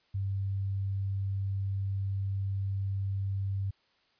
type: tone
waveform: sine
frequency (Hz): 97.8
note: G2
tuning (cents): -4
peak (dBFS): -29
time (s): 0.14-3.71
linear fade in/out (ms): 10
effects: white hiss -69 dBFS RMS until 4.19 s + resampled to 11025 Hz